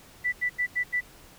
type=tone bursts; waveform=sine; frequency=1975.5 Hz; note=B6; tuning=in tune; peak=-23 dBFS; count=5; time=0.24-1.01 s; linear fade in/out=20 ms; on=86 ms; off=85 ms; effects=pink hiss -52 dBFS RMS until 1.38 s